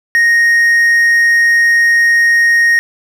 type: tone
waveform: triangle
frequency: 1864.7 Hz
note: A#6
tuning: in tune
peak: -5 dBFS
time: 0.15-2.79 s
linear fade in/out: 0 ms
effects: none